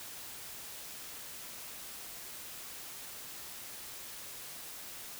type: silence
effects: white hiss -46 dBFS RMS until 5.19 s